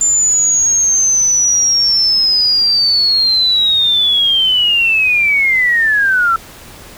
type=linear sweep; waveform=sine; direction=down; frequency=7190 to 1318.5 Hz; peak=-9 dBFS; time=0.01-6.36 s; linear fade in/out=2 ms; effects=pink hiss -36 dBFS RMS until 6.97 s